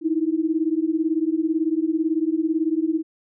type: beating tone pair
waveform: sine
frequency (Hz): 311.1 / 329.1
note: D#4 / E4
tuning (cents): 0 / -3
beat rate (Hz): 18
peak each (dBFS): -22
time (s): 0.01-3.03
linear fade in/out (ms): 50
effects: none